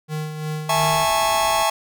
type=tone with tremolo; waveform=square; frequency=154.1 Hz; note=D#3; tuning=16 cents flat; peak=-24 dBFS; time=0.08-1.07 s; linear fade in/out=50 ms; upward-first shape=sine; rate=2.9 Hz; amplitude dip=50%
type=chord; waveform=45% pulse; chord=A major seventh; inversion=second; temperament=just; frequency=660 / 825 / 880 / 1100 Hz; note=E5 / G#5 / A5 / C#6; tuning=+2 / -12 / 0 / -14 cents; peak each=-23 dBFS; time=0.69-1.7 s; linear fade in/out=5 ms
type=noise; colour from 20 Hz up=pink; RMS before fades=-37 dBFS; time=0.75-1.63 s; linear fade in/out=5 ms
effects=none